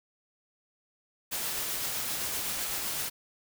white noise with tremolo, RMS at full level -32 dBFS, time 1.31-3.1 s, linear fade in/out 20 ms, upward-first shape triangle, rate 7.8 Hz, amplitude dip 25%, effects none

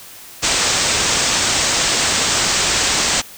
white low-pass noise, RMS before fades -17 dBFS, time 0.42-3.22 s, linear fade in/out 20 ms, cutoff 8400 Hz, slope 96 dB/octave, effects white hiss -38 dBFS RMS until 3.37 s

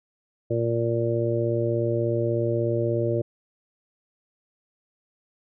harmonic tone, 116.54 Hz, A#2, in tune, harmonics 1 / 2 / 3 / 4 / 5, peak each -26 / -35 / -26 / -29 / -28 dBFS, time 0.5-3.22 s, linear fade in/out 10 ms, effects none

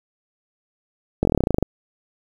slowing click train, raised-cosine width 2 ms, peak -4 dBFS, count 14, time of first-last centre 1.23-1.627 s, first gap 21 ms, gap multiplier 1.06, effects 7-bit

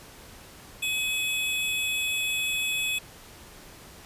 square tone pair together, 2549 / 3418 Hz, D#7 / G#7, +41 / +49 cents, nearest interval perfect fourth, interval 508 cents, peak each -28 / -31 dBFS, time 0.82-2.99 s, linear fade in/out 10 ms, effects pink hiss -48 dBFS RMS until 4.05 s + resampled to 32000 Hz

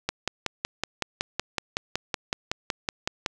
click train, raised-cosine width 0.2 ms, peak -8 dBFS, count 18, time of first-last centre 0.09-3.262 s, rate 5.36 Hz, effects none

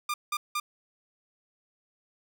sawtooth tone bursts, 1200 Hz, D6, 37 cents sharp, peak -24 dBFS, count 3, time 0.09-0.6 s, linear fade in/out 5 ms, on 50 ms, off 180 ms, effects none

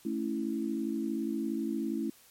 sine chord, A major, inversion none, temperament equal, 220 / 277.2 / 329.6 Hz, A3 / C#4 / E4, 0 / 0 / 0 cents, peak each -34 / -35 / -34 dBFS, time 0.05-2.1 s, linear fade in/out 5 ms, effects white hiss -59 dBFS RMS until 2.3 s + MP3 64 kbps

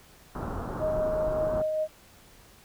pink low-pass noise, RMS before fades -34 dBFS, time 0.35-1.62 s, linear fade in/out 2 ms, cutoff 1400 Hz, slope 48 dB/octave
sine tone with tremolo, 622.3 Hz, D#5, in tune, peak -24 dBFS, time 0.79-1.88 s, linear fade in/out 50 ms, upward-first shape sine, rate 5.1 Hz, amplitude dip 25%
effects pink hiss -55 dBFS RMS until 2.64 s

